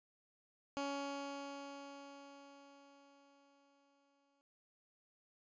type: tone with exponential decay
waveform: 15% pulse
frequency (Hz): 280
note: C#4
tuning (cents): +18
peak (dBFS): -31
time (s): 0.77-4.41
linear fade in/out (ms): 0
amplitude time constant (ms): 790
effects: noise-tail reverb RT60 0.1 s tail -25 dB re dry + resampled to 16000 Hz